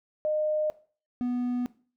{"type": "tone pair in turn", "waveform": ["sine", "triangle"], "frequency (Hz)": [612, 246], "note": ["D#5", "B3"], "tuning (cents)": [-29, -7], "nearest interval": "octave + major third", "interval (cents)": 1578, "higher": "first", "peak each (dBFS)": -24, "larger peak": "neither", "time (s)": [[0.25, 0.7], [1.21, 1.66]], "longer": "neither", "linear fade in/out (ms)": 0, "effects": ["noise-tail reverb RT60 0.4 s tail -18 dB re dry"]}